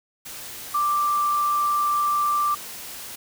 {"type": "tone in noise", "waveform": "sine", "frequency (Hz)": 1177, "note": "D6", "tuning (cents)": 3, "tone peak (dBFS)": -19, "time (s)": [0.74, 2.55], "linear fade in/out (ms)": 10, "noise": "white", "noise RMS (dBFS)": -37, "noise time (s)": [0.25, 3.16], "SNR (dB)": 15, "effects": []}